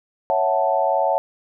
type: chord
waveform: sine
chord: F# minor seventh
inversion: second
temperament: equal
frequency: 554.4 / 659.3 / 740 / 880 Hz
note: C#5 / E5 / F#5 / A5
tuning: 0 / 0 / 0 / 0 cents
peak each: -22 dBFS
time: 0.3-1.18 s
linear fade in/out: 0 ms
effects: none